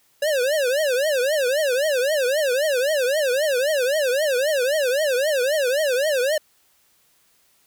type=tone with vibrato; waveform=square; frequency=554.4 Hz; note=C#5; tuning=in tune; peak=-19 dBFS; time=0.22-6.38 s; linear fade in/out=5 ms; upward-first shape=triangle; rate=3.8 Hz; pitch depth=260 cents each way; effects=white hiss -61 dBFS RMS until 7.66 s